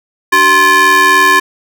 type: ring-modulated tone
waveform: square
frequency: 337.1 Hz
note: E4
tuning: 39 cents sharp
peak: -3 dBFS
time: 0.32-1.4 s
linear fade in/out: 10 ms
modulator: 1390 Hz
effects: none